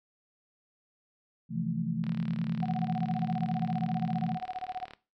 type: chord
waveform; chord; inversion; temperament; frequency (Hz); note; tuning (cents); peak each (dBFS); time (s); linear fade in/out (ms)
sine; F major seventh; second; equal; 130.81 / 164.81 / 174.61 / 220; C3 / E3 / F3 / A3; 0 / 0 / 0 / 0; -38 / -33 / -34 / -34; 1.49-4.38; 50
type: click train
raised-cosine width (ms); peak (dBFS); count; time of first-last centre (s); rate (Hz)
0.3; -28; 109; 2.04-4.935; 37.3
type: tone with tremolo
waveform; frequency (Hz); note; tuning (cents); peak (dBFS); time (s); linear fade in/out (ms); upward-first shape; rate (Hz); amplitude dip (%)
sine; 740; F#5; 0; -30; 2.62-4.85; 10; sine; 15; 100
effects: noise-tail reverb RT60 0.3 s tail -18 dB re dry + MP3 64 kbps